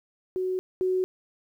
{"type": "tone pair in turn", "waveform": "sine", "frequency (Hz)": [371, 371], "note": ["F#4", "F#4"], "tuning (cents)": [5, 5], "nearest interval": "unison", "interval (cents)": 0, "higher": "neither", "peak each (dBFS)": [-25, -22], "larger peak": "second", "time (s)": [[0.36, 0.59], [0.81, 1.04]], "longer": "neither", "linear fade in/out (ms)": 0, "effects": ["10-bit"]}